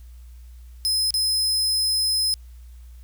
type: tone with dropouts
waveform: sawtooth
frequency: 5100 Hz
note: D#8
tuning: 42 cents sharp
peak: -17 dBFS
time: 0.85-2.34 s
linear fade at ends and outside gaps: 0 ms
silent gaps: 1.106-1.141 s
effects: added 60 Hz sine -40 dBFS peak until 3.03 s + white hiss -61 dBFS RMS until 3.03 s